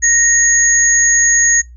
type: tone pair together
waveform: sine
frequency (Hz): 1864.7 / 6645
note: A#6 / G#8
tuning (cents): 0 / 0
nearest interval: octave + minor seventh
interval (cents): 2200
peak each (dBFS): -14 / -10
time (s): 0.02-1.62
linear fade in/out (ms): 20
effects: noise-tail reverb RT60 0.2 s tail -22 dB re dry + added 60 Hz sine -34 dBFS peak until 1.76 s